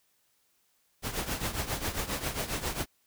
pink noise with tremolo, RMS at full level -30 dBFS, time 1.02-2.86 s, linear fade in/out 50 ms, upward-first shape triangle, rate 7.4 Hz, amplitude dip 80%, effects white hiss -71 dBFS RMS until 3.06 s

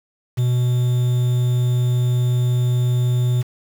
triangle tone with quantisation, 123.7 Hz, B2, 3 cents sharp, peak -13 dBFS, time 0.37-3.43 s, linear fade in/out 20 ms, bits 6, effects none

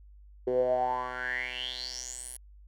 10% pulse tone with band-pass filter sweep, 125.7 Hz, B2, 31 cents sharp, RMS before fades -32 dBFS, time 0.47-2.37 s, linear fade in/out 5 ms, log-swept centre 410 to 11000 Hz, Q 9.2, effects added 50 Hz sine -50 dBFS peak until 2.67 s

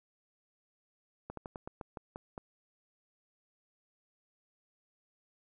slowing click train, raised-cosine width 1 ms, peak -27 dBFS, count 9, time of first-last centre 1.3-2.378 s, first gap 73 ms, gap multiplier 1.17, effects none

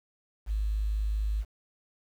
sine tone with quantisation, 52.4 Hz, G#1, 16 cents sharp, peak -26 dBFS, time 0.46-1.45 s, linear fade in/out 50 ms, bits 9, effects none

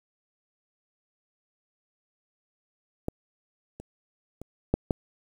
clicks, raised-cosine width 2 ms, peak -15 / -27 / -26 / -8 / -10 dBFS, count 5, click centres 3.084 / 3.8 / 4.416 / 4.74 / 4.908 s, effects 8-bit

